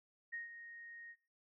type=tone with ADSR envelope; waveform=sine; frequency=1864.7 Hz; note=A#6; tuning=in tune; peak=-40 dBFS; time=0.32-1.16 s; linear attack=19 ms; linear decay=140 ms; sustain=-10 dB; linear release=56 ms; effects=noise-tail reverb RT60 0.7 s tail -22 dB re dry